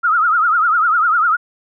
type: tone with vibrato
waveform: sine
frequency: 1331 Hz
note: E6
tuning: 16 cents sharp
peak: -11 dBFS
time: 0.03-1.37 s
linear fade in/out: 20 ms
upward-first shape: triangle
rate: 10 Hz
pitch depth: 160 cents each way
effects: none